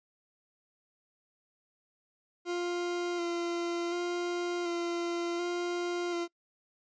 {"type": "tone with vibrato", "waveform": "40% pulse", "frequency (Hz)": 347, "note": "F4", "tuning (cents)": -11, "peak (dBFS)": -30, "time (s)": [2.45, 6.28], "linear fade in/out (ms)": 50, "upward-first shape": "square", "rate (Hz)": 0.68, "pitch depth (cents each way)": 17, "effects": ["noise-tail reverb RT60 0.1 s tail -25 dB re dry", "resampled to 16000 Hz"]}